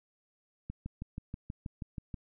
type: click train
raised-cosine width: 5 ms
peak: -26 dBFS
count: 10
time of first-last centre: 0.7-2.142 s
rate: 6.24 Hz
effects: none